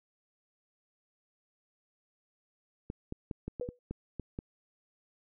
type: clicks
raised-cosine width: 3 ms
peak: -24 dBFS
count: 9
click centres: 2.901 / 3.124 / 3.312 / 3.48 / 3.598 / 3.689 / 3.91 / 4.197 / 4.389 s
type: tone with exponential decay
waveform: sine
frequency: 491.8 Hz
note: B4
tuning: 7 cents flat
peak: -30 dBFS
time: 3.61-3.79 s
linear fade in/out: 2 ms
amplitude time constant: 37 ms
effects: none